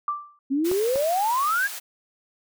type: tone with exponential decay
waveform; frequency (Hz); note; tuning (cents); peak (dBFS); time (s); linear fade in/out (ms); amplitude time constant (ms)
sine; 1174.7; D6; 0; -20; 0.08-0.39; 2; 66
type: exponential sweep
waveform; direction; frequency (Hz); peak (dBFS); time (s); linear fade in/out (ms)
sine; up; 261.5 to 1689; -20; 0.5-1.68; 20
type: high-pass noise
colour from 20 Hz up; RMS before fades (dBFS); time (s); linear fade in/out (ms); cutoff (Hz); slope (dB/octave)
white; -35; 0.64-1.8; 20; 710; 12
type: clicks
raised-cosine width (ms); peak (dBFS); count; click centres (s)
1; -18 / -19; 2; 0.715 / 0.958
effects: none